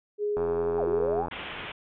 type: tone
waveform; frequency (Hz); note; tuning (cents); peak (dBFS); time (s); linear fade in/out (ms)
sine; 415.3; G#4; 0; -25; 0.18-1.24; 50
type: click train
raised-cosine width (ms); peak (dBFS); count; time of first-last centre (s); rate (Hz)
1; -20; 79; 0.37-1.283; 85.4
type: exponential two-way sweep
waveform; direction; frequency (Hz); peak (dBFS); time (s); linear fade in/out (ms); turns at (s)
sine; down then up; 876 to 340 to 876; -29; 0.78-1.26; 5; 0.88
type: low-pass noise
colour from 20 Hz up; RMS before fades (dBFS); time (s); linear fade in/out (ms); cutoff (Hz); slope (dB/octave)
white; -38; 1.31-1.72; 5; 3400; 96
effects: none